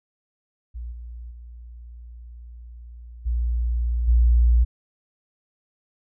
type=tone with level steps; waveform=sine; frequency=59 Hz; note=A#1; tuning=22 cents sharp; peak=-30 / -34 / -38 / -20 / -13 dBFS; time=0.74-4.65 s; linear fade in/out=20 ms; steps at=0.91 / 1.3 / 3.25 / 4.07 s; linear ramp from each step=20 ms; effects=none